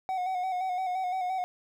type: tone with vibrato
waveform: triangle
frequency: 740 Hz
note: F#5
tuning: in tune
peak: -26 dBFS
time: 0.09-1.44 s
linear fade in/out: 0 ms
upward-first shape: square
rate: 5.8 Hz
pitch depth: 37 cents each way
effects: 11-bit